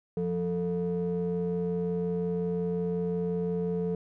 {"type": "ring-modulated tone", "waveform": "triangle", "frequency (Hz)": 133.1, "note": "C3", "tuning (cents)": 30, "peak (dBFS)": -22, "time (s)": [0.17, 3.95], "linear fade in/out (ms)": 2, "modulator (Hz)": 309, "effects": []}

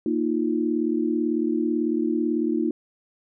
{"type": "chord", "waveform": "sine", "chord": "Bb suspended fourth", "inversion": "none", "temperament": "equal", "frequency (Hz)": [233.1, 311.1, 349.2], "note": ["Bb3", "Eb4", "F4"], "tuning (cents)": [0, 0, 0], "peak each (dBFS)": [-26, -24, -26], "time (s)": [0.06, 2.71], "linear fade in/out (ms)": 2, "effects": []}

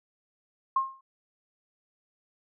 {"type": "tone with exponential decay", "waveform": "sine", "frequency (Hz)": 1068, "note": "C6", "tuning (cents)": 35, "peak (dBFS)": -19, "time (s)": [0.76, 1.01], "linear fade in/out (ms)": 5, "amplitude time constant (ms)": 54, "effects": []}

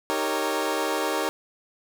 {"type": "chord", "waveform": "20% pulse", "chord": "Eb dominant seventh", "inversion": "none", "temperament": "equal with one note detuned", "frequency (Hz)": [311.1, 392, 462.4, 554.4], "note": ["Eb4", "G4", "Bb4", "Db5"], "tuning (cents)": [0, 0, -14, 0], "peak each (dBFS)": -25, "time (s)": [0.1, 1.29], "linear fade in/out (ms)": 0, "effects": []}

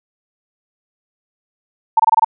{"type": "tone bursts", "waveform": "sine", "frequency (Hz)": 895, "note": "A5", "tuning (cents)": 29, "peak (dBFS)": -7, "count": 6, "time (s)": [1.97, 2.246], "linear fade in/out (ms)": 5, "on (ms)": 26, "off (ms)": 24, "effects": []}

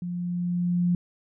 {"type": "tone with level ramp", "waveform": "sine", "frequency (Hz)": 176.1, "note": "F3", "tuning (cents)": 15, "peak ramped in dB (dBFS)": [-29, -19], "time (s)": [0.02, 0.95], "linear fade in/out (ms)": 2, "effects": []}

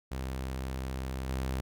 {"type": "tone with level steps", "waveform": "sawtooth", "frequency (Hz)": 65.41, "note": "C2", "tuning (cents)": 0, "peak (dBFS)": [-30, -27], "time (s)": [0.11, 1.61], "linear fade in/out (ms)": 10, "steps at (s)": 1.28, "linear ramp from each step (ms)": 20, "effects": []}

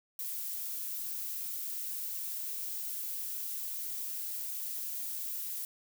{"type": "noise", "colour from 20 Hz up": "violet", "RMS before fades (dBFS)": -38, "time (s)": [0.19, 5.65], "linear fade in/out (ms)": 2, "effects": []}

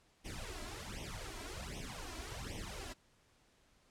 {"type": "noise with flanger", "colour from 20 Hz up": "pink", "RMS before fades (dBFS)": -45, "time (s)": [0.24, 2.94], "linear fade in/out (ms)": 20, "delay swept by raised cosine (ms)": [0.33, 3.03], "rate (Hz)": 1.3, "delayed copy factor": 0.95, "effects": ["pink hiss -70 dBFS RMS until 3.9 s", "low-pass 9000 Hz 12 dB/octave"]}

